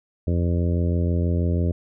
harmonic tone, 86.2 Hz, F2, 22 cents flat, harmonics 1 / 2 / 3 / 4 / 5 / 6 / 7, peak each -20 / -26 / -30 / -32 / -34 / -36 / -37 dBFS, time 0.27-1.72 s, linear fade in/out 5 ms, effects none

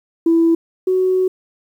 sine tone pair in turn, 331.4 / 372 Hz, E4 / F#4, +9 / +9 cents, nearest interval major second, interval 200 cents, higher second, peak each -9 / -12 dBFS, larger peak first, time 0.26-0.55 / 0.87-1.28 s, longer second, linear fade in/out 5 ms, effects tanh soft clip ceiling -6 dBFS + 8-bit

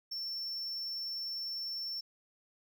triangle tone, 5410 Hz, E8, 44 cents sharp, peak -35 dBFS, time 0.11-2.01 s, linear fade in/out 10 ms, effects none

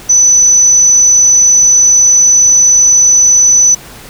sine tone, 5990 Hz, F#8, 20 cents sharp, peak -3 dBFS, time 0.09-3.75 s, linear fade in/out 10 ms, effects pink hiss -32 dBFS RMS until 4.09 s

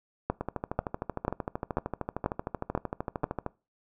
two click trains, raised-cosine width 1 ms, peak -17 / -12 dBFS, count 41 / 7, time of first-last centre 0.41-3.463 / 0.3-3.241 s, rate 13.1 / 2.04 Hz, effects noise-tail reverb RT60 0.3 s tail -22 dB re dry

